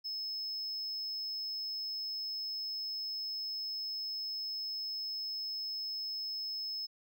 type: tone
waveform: triangle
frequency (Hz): 5200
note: E8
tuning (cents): -24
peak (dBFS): -35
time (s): 0.04-6.87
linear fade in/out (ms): 20
effects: none